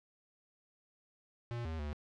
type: tone with pitch steps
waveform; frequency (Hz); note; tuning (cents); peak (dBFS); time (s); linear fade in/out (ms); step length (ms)
square; 118.8 / 80.3 / 74; A#2 / E2 / D2; +33 / -45 / +14; -38; 1.51-1.93; 0; 140
effects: low-pass 4000 Hz 12 dB/octave